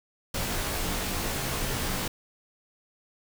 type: noise with comb filter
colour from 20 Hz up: pink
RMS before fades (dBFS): -30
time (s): 0.34-2.08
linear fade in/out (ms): 5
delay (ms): 19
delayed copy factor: -1
effects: none